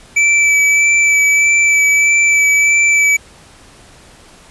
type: tone with vibrato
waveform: square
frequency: 2313 Hz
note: D7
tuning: 27 cents flat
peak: -9 dBFS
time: 0.16-3.17 s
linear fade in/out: 10 ms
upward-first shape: sine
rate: 1.6 Hz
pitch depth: 16 cents each way
effects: pink hiss -42 dBFS RMS until 4.5 s + resampled to 24000 Hz